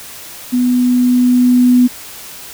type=tone with level ramp; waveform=sine; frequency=248 Hz; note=B3; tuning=7 cents sharp; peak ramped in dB=-10 to -5 dBFS; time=0.52-1.88 s; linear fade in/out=20 ms; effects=white hiss -32 dBFS RMS until 2.53 s